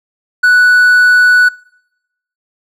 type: tone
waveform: triangle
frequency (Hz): 1480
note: F#6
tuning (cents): 0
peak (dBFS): -3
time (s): 0.43-1.49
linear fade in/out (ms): 10
effects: noise-tail reverb RT60 0.9 s tail -25 dB re dry